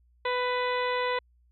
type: harmonic tone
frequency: 496.9 Hz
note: B4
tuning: 11 cents sharp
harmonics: 1 / 2 / 3 / 4 / 5 / 6 / 7 / 8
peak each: -29 / -30 / -38 / -34 / -40 / -45 / -41 / -43 dBFS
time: 0.25-1.19 s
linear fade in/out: 5 ms
effects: added 60 Hz sine -60 dBFS peak until 1.51 s